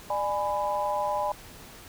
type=chord; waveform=sine; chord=G# diminished; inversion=second; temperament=just; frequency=598 / 830.6 / 996.7 Hz; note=D5 / G#5 / B5; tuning=+31 / 0 / +16 cents; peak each=-30 / -29 / -30 dBFS; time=0.1-1.32 s; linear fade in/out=2 ms; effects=pink hiss -47 dBFS RMS until 1.88 s